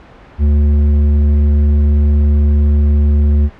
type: tone with tanh clipping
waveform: sine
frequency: 73.3 Hz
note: D2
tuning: 3 cents flat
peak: -9 dBFS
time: 0.38-3.5 s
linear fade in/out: 50 ms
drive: 9 dB
effects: pink hiss -39 dBFS RMS until 3.59 s + low-pass 2000 Hz 12 dB/octave